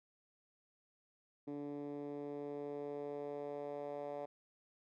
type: tone with band-pass filter sweep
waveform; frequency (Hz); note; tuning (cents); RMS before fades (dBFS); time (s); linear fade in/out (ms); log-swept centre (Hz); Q
10% pulse; 144.5; D3; -28; -44; 1.47-4.26; 10; 310 to 590; 2.5
effects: none